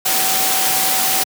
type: tone in noise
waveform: sine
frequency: 761 Hz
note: F#5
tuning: 48 cents sharp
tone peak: -24 dBFS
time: 0.05-1.24 s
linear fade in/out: 10 ms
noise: white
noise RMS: -17 dBFS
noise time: 0.05-1.24 s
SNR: -10 dB
effects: high-pass 150 Hz 12 dB/octave